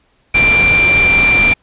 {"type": "tone in noise", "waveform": "sine", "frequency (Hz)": 2362, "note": "D7", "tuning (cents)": 9, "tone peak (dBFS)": -8, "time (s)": [0.34, 1.54], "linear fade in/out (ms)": 10, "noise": "pink", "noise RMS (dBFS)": -18, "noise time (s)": [0.34, 1.54], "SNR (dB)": 7, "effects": ["pink hiss -57 dBFS RMS until 1.62 s", "resampled to 8000 Hz"]}